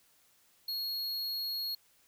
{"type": "tone", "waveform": "square", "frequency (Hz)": 4309, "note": "C#8", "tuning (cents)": -50, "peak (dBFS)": -34, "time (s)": [0.68, 1.75], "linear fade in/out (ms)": 5, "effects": ["white hiss -67 dBFS RMS until 2.07 s"]}